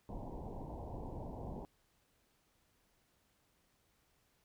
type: low-pass noise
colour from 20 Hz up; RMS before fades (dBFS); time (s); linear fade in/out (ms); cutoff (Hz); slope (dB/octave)
pink; -45; 0.09-1.65; 0; 980; 96
effects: pink hiss -75 dBFS RMS until 4.44 s